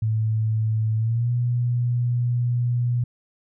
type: tone with pitch glide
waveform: sine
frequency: 110 to 121.35 Hz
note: A2 to B2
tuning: 0 to -30 cents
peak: -19 dBFS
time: 0.02-3.04 s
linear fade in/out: 5 ms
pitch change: +170 cents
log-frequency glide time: 0.97-1.31 s
effects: none